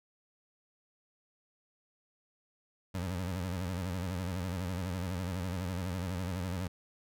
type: tone with vibrato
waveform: 25% pulse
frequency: 90.6 Hz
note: F#2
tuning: 36 cents flat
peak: -30 dBFS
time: 2.94-6.68 s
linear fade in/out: 10 ms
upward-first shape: sine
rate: 12 Hz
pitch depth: 110 cents each way
effects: none